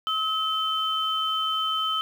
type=tone pair together; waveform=sine; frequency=1284 / 3076 Hz; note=E6 / G7; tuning=-46 / -33 cents; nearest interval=octave + minor third; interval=1513 cents; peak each=-26 dBFS; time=0.07-2.01 s; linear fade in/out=0 ms; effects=8-bit